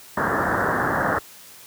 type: low-pass noise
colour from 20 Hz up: white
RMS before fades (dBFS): -22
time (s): 0.17-1.19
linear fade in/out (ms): 5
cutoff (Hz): 1800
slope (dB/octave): 96
effects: white hiss -45 dBFS RMS until 1.66 s + high-pass 80 Hz 12 dB/octave